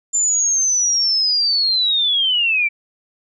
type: linear sweep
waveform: sine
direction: down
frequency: 7200 to 2300 Hz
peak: -14 dBFS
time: 0.13-2.69 s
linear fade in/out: 20 ms
effects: none